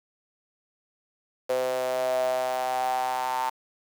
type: tone with high-pass filter sweep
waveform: sawtooth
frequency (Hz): 128.1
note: C3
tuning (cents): -36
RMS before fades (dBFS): -27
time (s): 1.49-3.5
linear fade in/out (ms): 10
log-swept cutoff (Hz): 530 to 900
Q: 9.1
effects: 8-bit